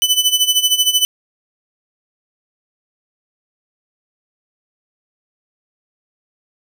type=tone with tremolo; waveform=sawtooth; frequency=3000 Hz; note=F#7; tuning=23 cents sharp; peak=-6 dBFS; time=0.02-1.05 s; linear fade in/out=0 ms; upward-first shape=sine; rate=13 Hz; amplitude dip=80%; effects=none